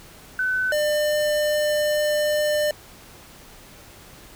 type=tone pair in turn; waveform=sine / square; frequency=1511 / 599.6 Hz; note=F#6 / D5; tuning=+36 / +36 cents; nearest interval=octave + major third; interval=1600 cents; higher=first; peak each=-20 dBFS; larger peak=neither; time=0.39-0.72 / 0.72-2.71 s; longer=second; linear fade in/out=2 ms; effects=pink hiss -46 dBFS RMS until 4.35 s